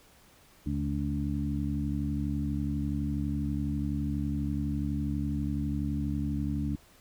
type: harmonic tone with a mistuned harmonic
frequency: 72.1 Hz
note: D2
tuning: 31 cents flat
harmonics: 1 / 2 / 3 / 4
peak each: -33 / -34 / -34 / -34 dBFS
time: 0.66-6.76 s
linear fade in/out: 5 ms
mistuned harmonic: 1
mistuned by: +73 cents
effects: pink hiss -59 dBFS RMS until 7 s